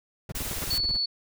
brown noise bursts, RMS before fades -33 dBFS, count 13, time 0.29-0.97 s, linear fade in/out 5 ms, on 32 ms, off 22 ms
white noise, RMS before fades -34 dBFS, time 0.35-0.78 s, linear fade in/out 2 ms
sine tone, 4435 Hz, C#8, in tune, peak -24 dBFS, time 0.7-1.06 s, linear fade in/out 10 ms
effects none

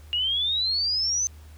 sine exponential sweep, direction up, 2841 to 6230 Hz, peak -22 dBFS, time 0.13-1.27 s, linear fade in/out 0 ms, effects added 76 Hz sine -43 dBFS peak until 1.57 s + pink hiss -56 dBFS RMS until 1.57 s

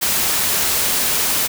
white noise, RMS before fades -18 dBFS, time 0.01-1.48 s, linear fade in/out 20 ms, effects none

